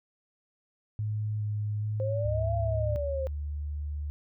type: tone with vibrato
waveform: sine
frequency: 105.8 Hz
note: G#2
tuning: 33 cents sharp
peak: -28 dBFS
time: 0.99-2.96 s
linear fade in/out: 0 ms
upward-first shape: square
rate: 1.2 Hz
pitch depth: 12 cents each way
type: exponential two-way sweep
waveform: sine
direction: up then down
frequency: 523.3 to 686 to 523.3 Hz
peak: -30 dBFS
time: 2-3.27 s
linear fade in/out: 0 ms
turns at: 2.55 s
type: tone with pitch glide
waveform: sine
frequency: 72.8 to 73.73 Hz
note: D2 to D2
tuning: -15 to +7 cents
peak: -31 dBFS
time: 2.25-4.1 s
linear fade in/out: 0 ms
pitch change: +22 cents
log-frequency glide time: 3.05-3.64 s
effects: none